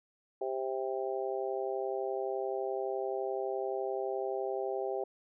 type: harmonic tone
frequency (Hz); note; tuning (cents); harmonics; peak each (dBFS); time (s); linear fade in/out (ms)
131.7; C3; +12; 3 / 4 / 5 / 6; -35 / -38 / -39 / -40; 0.41-5.04; 5
effects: none